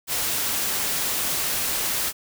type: noise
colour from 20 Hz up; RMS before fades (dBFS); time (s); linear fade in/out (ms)
white; -25; 0.07-2.13; 50
effects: none